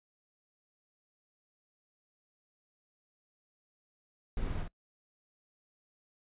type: noise with echo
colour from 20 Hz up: brown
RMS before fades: -36 dBFS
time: 4.37-4.63 s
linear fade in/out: 2 ms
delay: 49 ms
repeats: 1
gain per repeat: -4 dB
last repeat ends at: 4.679 s
effects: noise-tail reverb RT60 0.1 s tail -22 dB re dry + resampled to 8000 Hz